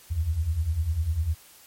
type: beating tone pair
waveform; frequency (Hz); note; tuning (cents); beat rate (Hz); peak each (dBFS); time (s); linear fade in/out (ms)
sine; 73 / 83; D2 / E2; -10 / +12; 10; -29 / -24; 0.1-1.35; 20
effects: white hiss -52 dBFS RMS until 1.66 s + MP3 64 kbps